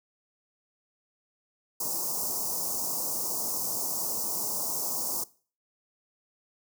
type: band-stop noise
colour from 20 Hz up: white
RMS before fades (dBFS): -31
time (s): 1.8-5.24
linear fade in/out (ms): 5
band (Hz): 1100 to 5100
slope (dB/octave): 48
effects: noise-tail reverb RT60 0.4 s tail -20 dB re dry + high-pass 150 Hz 12 dB/octave